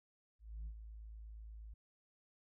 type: tone with ADSR envelope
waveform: sine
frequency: 54.2 Hz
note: A1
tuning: 25 cents flat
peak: -39 dBFS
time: 0.39-1.74 s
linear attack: 270 ms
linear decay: 76 ms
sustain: -9 dB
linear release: 7 ms
effects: tanh soft clip ceiling -41 dBFS